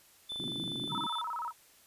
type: tone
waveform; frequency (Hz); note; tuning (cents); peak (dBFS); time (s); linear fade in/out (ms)
triangle; 3520; A7; 0; -35; 0.29-1.22; 10
type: click train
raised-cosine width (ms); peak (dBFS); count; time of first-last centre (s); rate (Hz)
1; -36; 15; 0.32-0.878; 25.1
type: band-pass noise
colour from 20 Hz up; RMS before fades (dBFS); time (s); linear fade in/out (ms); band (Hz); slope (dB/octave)
white; -41; 0.39-1.07; 10; 120 to 340; 48
type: tone with vibrato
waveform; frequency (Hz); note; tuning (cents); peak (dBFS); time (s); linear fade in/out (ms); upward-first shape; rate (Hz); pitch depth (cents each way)
sine; 1108.7; C#6; 0; -34; 0.89-1.53; 50; square; 17; 270
effects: white hiss -61 dBFS RMS until 1.86 s + resampled to 32000 Hz